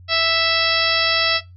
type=harmonic tone; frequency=659.3 Hz; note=E5; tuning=in tune; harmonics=1 / 2 / 3 / 4 / 5 / 6 / 7 / 8; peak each=-24 / -24 / -24 / -24 / -24 / -24 / -24 / -24 dBFS; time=0.08-1.41 s; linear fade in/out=50 ms; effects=noise-tail reverb RT60 0.2 s tail -17 dB re dry + added 90 Hz sine -40 dBFS peak until 1.56 s